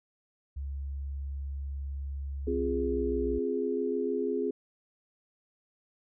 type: tone with pitch glide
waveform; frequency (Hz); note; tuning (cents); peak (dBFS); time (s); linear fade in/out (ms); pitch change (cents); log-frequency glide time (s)
sine; 69.3 to 61.74; C#2 to B1; 0 to 0; -33; 0.56-3.39; 10; -200; 2.39-3.25
type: chord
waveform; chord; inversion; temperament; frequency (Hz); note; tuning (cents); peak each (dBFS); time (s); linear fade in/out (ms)
sine; F minor; second; equal; 261.6 / 349.2 / 415.3; C4 / F4 / Ab4; 0 / 0 / 0; -33 / -34 / -30; 2.47-4.51; 5
effects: none